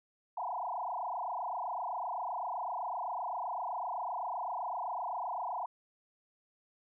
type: tone with frequency modulation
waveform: sine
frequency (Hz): 848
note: G#5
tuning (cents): +36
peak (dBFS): -34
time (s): 0.37-5.66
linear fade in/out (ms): 5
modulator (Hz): 27.8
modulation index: 5.7
effects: none